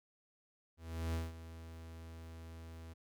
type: tone with ADSR envelope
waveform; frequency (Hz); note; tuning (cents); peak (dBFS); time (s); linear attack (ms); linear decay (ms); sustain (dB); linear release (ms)
45% pulse; 82; E2; -9; -34; 0.77-2.94; 370; 180; -14; 18
effects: none